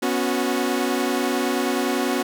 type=chord; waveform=sawtooth; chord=B suspended second; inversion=none; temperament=equal with one note detuned; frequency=246.9 / 277.2 / 365.7 Hz; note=B3 / C#4 / F#4; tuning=0 / 0 / -20 cents; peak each=-21 dBFS; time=0.02-2.23 s; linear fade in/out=10 ms; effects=none